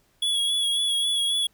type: tone with vibrato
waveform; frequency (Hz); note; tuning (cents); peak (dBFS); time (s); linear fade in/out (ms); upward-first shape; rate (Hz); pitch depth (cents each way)
square; 3361; G#7; +20; -22; 0.22-1.47; 5; sine; 3.7; 31
effects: pink hiss -65 dBFS RMS until 1.53 s